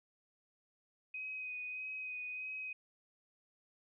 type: tone with vibrato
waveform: sine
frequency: 2511 Hz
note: D#7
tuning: 15 cents sharp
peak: -40 dBFS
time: 1.14-2.73 s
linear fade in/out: 5 ms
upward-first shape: sine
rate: 1.6 Hz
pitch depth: 18 cents each way
effects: none